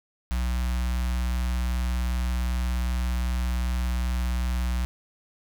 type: tone with notch filter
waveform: square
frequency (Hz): 61.3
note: B1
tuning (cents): -12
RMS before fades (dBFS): -26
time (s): 0.31-4.85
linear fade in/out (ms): 0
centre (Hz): 410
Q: 0.55
effects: none